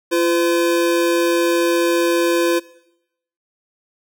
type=tone pair together; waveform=square; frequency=342.8 / 508 Hz; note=F4 / B4; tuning=-32 / +49 cents; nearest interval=perfect fifth; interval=681 cents; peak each=-17 / -20 dBFS; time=0.11-2.6 s; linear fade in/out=20 ms; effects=noise-tail reverb RT60 0.8 s tail -20 dB re dry